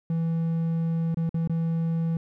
triangle tone with dropouts, 164.81 Hz, E3, in tune, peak -21 dBFS, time 0.1-2.17 s, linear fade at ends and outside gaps 2 ms, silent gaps 1.145-1.171 / 1.293-1.343 / 1.475-1.496 s, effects none

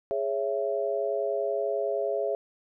sine chord, C# minor, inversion second, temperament just, 415.8 / 554.4 / 665.2 Hz, G#4 / C#5 / E5, +2 / 0 / +16 cents, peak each -30 dBFS, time 0.11-2.35 s, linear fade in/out 0 ms, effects none

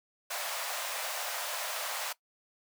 pink high-pass noise, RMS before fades -36 dBFS, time 0.3-2.13 s, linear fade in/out 10 ms, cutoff 570 Hz, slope 48 dB/octave, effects noise-tail reverb RT60 0.1 s tail -19 dB re dry

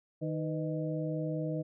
harmonic tone with a mistuned harmonic, 155.56 Hz, D#3, in tune, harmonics 1 / 2 / 3 / 4, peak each -34 / -37 / -39 / -40 dBFS, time 0.21-1.63 s, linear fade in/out 20 ms, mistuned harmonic 3, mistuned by +110 cents, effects none

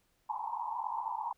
white band-pass noise, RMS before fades -37 dBFS, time 0.29-1.33 s, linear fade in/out 5 ms, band 830 to 1000 Hz, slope 96 dB/octave, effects pink hiss -74 dBFS RMS until 1.37 s

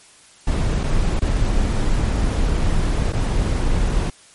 brown noise with dropouts, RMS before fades -18 dBFS, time 0.47-4.1 s, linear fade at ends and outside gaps 5 ms, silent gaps 0.834-0.838 / 1.195-1.218 / 3.124-3.132 s, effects white hiss -48 dBFS RMS until 4.34 s + MP3 48 kbps

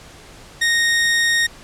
sawtooth tone, 1859 Hz, A#6, 5 cents flat, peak -11 dBFS, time 0.61-1.47 s, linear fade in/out 10 ms, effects pink hiss -42 dBFS RMS until 1.63 s + low-pass 9000 Hz 12 dB/octave

